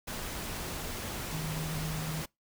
sine tone in noise, 157 Hz, D#3, 16 cents sharp, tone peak -34 dBFS, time 1.32-2.22 s, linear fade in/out 10 ms, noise pink, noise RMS -38 dBFS, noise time 0.07-2.26 s, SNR +1 dB, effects noise-tail reverb RT60 0.2 s tail -26 dB re dry

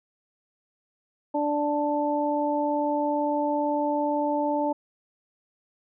harmonic tone, 293.7 Hz, D4, in tune, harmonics 1 / 2 / 3, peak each -27 / -27 / -27 dBFS, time 1.34-4.73 s, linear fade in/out 10 ms, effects none

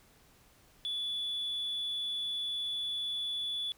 triangle tone, 3442 Hz, A7, 39 cents flat, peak -30 dBFS, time 0.85-3.72 s, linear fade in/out 0 ms, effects tanh soft clip ceiling -29 dBFS + pink hiss -63 dBFS RMS until 3.77 s

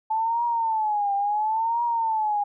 sine tone with vibrato, 870 Hz, A5, 20 cents flat, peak -21 dBFS, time 0.1-2.44 s, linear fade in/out 10 ms, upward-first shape triangle, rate 0.72 Hz, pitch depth 160 cents each way, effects none

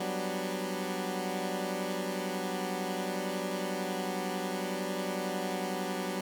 15% pulse chord, G major seventh, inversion third, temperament equal, 185 / 196 / 246.9 / 293.7 Hz, F#3 / G3 / B3 / D4, 0 / 0 / 0 / 0 cents, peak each -29 / -32 / -33 / -34 dBFS, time 0-6.21 s, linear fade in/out 5 ms, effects none

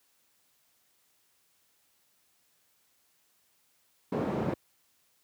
white band-pass noise, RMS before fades -31 dBFS, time 4.12-4.54 s, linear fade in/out 5 ms, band 110 to 440 Hz, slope 12 dB/octave, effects white hiss -70 dBFS RMS until 5.23 s + high-pass 60 Hz 12 dB/octave

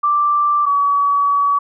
sine tone pair in turn, 1174.7 / 1136.7 Hz, D6 / C#6, 0 / +43 cents, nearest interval minor second, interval 57 cents, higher first, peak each -12 dBFS, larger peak neither, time 0.03-0.66 / 0.66-1.59 s, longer second, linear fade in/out 10 ms, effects none

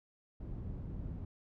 white low-pass noise, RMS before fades -42 dBFS, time 0.4-1.25 s, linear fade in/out 5 ms, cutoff 130 Hz, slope 12 dB/octave, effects none

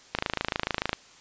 click train, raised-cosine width 0.3 ms, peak -9 dBFS, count 22, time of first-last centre 0.15-0.931 s, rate 26.9 Hz, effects white hiss -53 dBFS RMS until 1.2 s + resampled to 16000 Hz

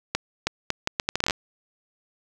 accelerating click train, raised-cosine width 0.2 ms, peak -5 dBFS, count 13, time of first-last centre 0.15-1.308 s, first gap 320 ms, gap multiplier 0.73, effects none

